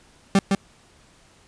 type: tone with echo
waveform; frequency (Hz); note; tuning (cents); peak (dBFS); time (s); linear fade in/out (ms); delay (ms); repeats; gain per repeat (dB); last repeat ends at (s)
40% pulse; 196; G3; 0; -12; 0.35-0.39; 2; 160; 1; -4; 0.55
effects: pink hiss -55 dBFS RMS until 1.47 s + resampled to 22050 Hz